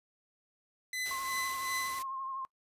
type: tone with tremolo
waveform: sawtooth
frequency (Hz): 2014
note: B6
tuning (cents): +33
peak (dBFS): -29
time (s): 0.93-1.99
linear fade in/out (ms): 2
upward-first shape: triangle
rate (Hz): 2.7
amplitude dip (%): 75
type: noise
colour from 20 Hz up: white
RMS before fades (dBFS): -44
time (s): 1.05-2.03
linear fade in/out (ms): 10
type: tone with vibrato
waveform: sine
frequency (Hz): 1067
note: C6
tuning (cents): +34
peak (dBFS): -36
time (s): 1.11-2.45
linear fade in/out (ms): 0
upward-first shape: triangle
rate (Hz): 12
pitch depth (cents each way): 38
effects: noise-tail reverb RT60 0.1 s tail -22 dB re dry + resampled to 32000 Hz